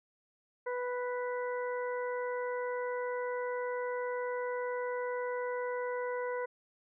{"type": "harmonic tone", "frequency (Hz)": 493.9, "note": "B4", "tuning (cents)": 0, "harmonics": [1, 2, 3, 4], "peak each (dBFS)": [-34, -40, -44, -46], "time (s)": [0.66, 6.46], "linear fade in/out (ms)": 10, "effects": []}